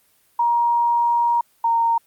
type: tone pair in turn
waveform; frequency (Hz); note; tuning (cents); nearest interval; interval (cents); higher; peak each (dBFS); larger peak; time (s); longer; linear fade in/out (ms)
sine; 945 / 923.9; A#5 / A#5; +23 / -16; unison; 39; first; -15; neither; 0.39-1.41 / 1.64-1.98; first; 5
effects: white hiss -60 dBFS RMS until 2.06 s + Opus 32 kbps